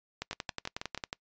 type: two click trains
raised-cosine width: 0.2 ms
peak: -17 / -19 dBFS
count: 11 / 5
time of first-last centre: 0.22-1.129 / 0.33-0.976 s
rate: 11 / 6.19 Hz
effects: noise-tail reverb RT60 0.1 s tail -25 dB re dry + resampled to 16000 Hz